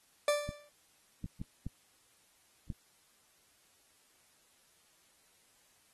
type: tone with exponential decay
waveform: 40% pulse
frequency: 587.3 Hz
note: D5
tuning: in tune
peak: -23 dBFS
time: 0.28-0.69 s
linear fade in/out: 2 ms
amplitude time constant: 89 ms
type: clicks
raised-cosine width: 5 ms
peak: -26 dBFS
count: 5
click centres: 0.491 / 1.243 / 1.415 / 1.666 / 2.702 s
effects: white hiss -68 dBFS RMS until 5.93 s + AAC 32 kbps